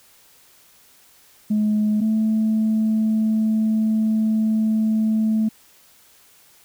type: tone pair in turn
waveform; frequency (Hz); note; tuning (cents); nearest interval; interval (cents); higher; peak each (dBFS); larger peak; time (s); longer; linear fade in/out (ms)
sine; 212.2 / 218.8; G#3 / A3; +38 / -9; minor second; 53; second; -15; neither; 1.5-2.01 / 2.01-5.49; second; 10
effects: tanh soft clip ceiling -13 dBFS + white hiss -53 dBFS RMS until 6.64 s